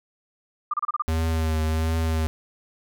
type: tone bursts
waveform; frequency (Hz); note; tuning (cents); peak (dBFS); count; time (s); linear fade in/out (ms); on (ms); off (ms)
sine; 1200; D6; +37; -21; 6; 0.71-1.022; 5; 27; 30
type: tone with vibrato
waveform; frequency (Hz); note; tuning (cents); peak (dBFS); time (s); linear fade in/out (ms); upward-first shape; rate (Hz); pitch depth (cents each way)
square; 80; D#2; +49; -22; 1.08-2.27; 0; triangle; 1.4; 34
effects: none